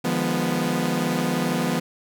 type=chord; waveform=sawtooth; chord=F half-diminished seventh; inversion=third; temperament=equal with one note detuned; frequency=152.19 / 174.61 / 207.7 / 246.9 Hz; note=Eb3 / F3 / Ab3 / Cb4; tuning=-38 / 0 / 0 / 0 cents; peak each=-26 / -22 / -26 / -21 dBFS; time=0.04-1.8 s; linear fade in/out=10 ms; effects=none